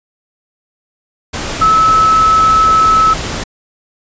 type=tone in noise; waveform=sine; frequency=1300 Hz; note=E6; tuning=24 cents flat; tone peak=-6 dBFS; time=1.61-3.14 s; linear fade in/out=10 ms; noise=pink; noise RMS=-20 dBFS; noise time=1.33-3.44 s; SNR=+11 dB; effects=resampled to 16000 Hz